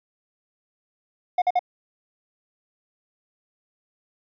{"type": "tone bursts", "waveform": "triangle", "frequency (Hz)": 722, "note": "F#5", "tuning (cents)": -43, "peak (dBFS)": -15, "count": 3, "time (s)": [1.38, 1.593], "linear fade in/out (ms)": 5, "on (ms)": 39, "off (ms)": 48, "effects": ["resampled to 11025 Hz"]}